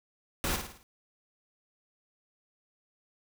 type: noise with echo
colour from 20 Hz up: pink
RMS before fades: -31 dBFS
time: 0.44-0.56 s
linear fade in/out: 0 ms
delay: 54 ms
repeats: 5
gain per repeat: -6 dB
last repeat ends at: 0.83 s
effects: none